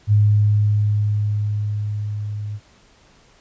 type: tone with level ramp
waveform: sine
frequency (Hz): 104.5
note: G#2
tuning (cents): +11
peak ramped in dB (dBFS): -10 to -25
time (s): 0.07-2.6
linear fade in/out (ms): 50
effects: pink hiss -53 dBFS RMS until 3.4 s + resampled to 16000 Hz